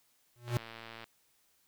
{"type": "tone with exponential growth", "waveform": "square", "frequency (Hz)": 120.5, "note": "B2", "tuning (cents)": -42, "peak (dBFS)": -26, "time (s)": [0.36, 0.57], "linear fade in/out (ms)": 0, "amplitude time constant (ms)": 45}
{"type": "click train", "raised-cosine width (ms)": 0.3, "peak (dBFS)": -30, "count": 65, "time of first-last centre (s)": [0.48, 1.041], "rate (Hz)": 114}
{"effects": ["white hiss -71 dBFS RMS until 1.67 s"]}